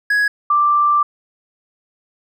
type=tone pair in turn; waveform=triangle / sine; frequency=1669 / 1177.4 Hz; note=G#6 / D6; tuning=+8 / +4 cents; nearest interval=tritone; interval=604 cents; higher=first; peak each=-11 dBFS; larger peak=neither; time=0.1-0.28 / 0.5-1.03 s; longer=second; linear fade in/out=5 ms; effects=none